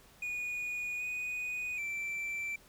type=tone with pitch steps; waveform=triangle; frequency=2457 / 2481 / 2339 Hz; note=D#7 / D#7 / D7; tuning=-22 / -6 / -8 cents; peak=-33 dBFS; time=0.22-2.56 s; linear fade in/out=5 ms; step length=780 ms; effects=pink hiss -60 dBFS RMS until 2.68 s